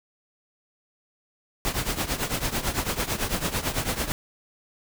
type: noise with tremolo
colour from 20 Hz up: pink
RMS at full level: -24 dBFS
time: 1.65-4.12 s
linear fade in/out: 0 ms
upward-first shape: triangle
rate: 9 Hz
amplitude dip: 85%
effects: none